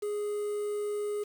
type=tone with quantisation; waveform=triangle; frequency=415.3 Hz; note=G#4; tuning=in tune; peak=-28 dBFS; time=0.02-1.24 s; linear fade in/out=10 ms; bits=8; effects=none

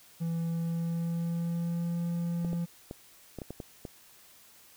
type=tone with pitch glide; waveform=triangle; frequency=166.4 to 170.88 Hz; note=E3 to F3; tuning=+17 to -37 cents; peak=-27 dBFS; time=0.2-2.66 s; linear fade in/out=20 ms; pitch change=+46 cents; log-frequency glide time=0.48-2.01 s
type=clicks; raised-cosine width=2 ms; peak=-25 dBFS; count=8; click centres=2.448 / 2.531 / 2.911 / 3.387 / 3.418 / 3.506 / 3.602 / 3.852 s
effects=white hiss -57 dBFS RMS until 4.76 s

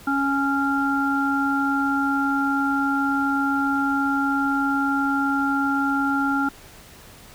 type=harmonic tone; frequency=277.2 Hz; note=C#4; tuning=in tune; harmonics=1 / 3 / 5; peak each=-22 / -27 / -23 dBFS; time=0.07-6.49 s; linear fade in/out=5 ms; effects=pink hiss -46 dBFS RMS until 7.34 s

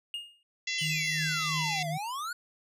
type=tone with exponential decay; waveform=triangle; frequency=2841 Hz; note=F7; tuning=29 cents sharp; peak=-29 dBFS; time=0.14-0.43 s; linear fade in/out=1 ms; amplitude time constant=62 ms
type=harmonic tone; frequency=678 Hz; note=E5; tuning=49 cents sharp; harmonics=3 / 4 / 5 / 6 / 7 / 8 / 9 / 10; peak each=-34 / -36 / -38 / -40 / -41 / -42 / -43 / -44 dBFS; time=0.67-1.83 s; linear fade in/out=5 ms
type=exponential two-way sweep; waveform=square; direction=down then up; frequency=3142 to 659.3 to 1489 Hz; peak=-34 dBFS; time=0.78-2.33 s; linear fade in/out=5 ms; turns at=1.89 s
type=tone with tremolo; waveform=sine; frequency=155.56 Hz; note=D#3; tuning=in tune; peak=-31 dBFS; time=0.81-1.98 s; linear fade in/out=10 ms; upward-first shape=triangle; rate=2.9 Hz; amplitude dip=70%
effects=resampled to 32000 Hz

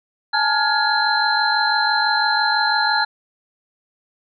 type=tone cluster; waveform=sine; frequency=837 / 883 / 1415 / 1679 / 4104 Hz; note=G#5 / A5 / F6 / G#6 / C8; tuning=+13 / +6 / +22 / +18 / -34 cents; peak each=-22 dBFS; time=0.33-3.05 s; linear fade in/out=10 ms; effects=none

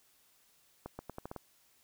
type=accelerating click train; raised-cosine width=1 ms; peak=-27 dBFS; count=7; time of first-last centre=0.86-1.363 s; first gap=130 ms; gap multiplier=0.82; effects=white hiss -68 dBFS RMS until 1.83 s

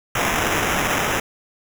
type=noise with sample-and-hold; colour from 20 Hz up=blue; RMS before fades=-21 dBFS; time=0.15-1.2 s; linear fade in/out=5 ms; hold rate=4410 Hz; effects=none

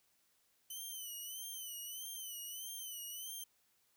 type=tone with vibrato; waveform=5% pulse; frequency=3027 Hz; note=F#7; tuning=39 cents sharp; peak=-36 dBFS; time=0.7-3.44 s; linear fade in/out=5 ms; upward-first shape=sine; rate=1.6 Hz; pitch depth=85 cents each way; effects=white hiss -75 dBFS RMS until 3.96 s

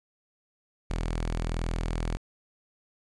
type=tone; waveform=sawtooth; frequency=41.2 Hz; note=E1; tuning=in tune; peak=-24 dBFS; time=0.9-2.17 s; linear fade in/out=0 ms; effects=resampled to 22050 Hz + 10-bit

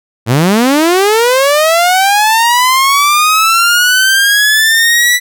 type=linear sweep; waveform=sawtooth; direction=up; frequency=104.7 to 1975.5 Hz; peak=-3 dBFS; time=0.26-5.2 s; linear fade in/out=50 ms; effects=none

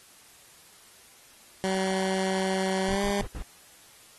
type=tone with pitch glide; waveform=15% pulse; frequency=190 to 201.1 Hz; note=F#3 to G3; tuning=+46 to +44 cents; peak=-19 dBFS; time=1.64-3.21 s; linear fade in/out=0 ms; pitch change=+98 cents; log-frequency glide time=2.85-3.03 s
type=noise bursts; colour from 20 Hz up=brown; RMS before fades=-34 dBFS; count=4; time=2.88-3.425 s; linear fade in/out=2 ms; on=77 ms; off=79 ms
effects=white hiss -54 dBFS RMS until 4.18 s + AAC 32 kbps

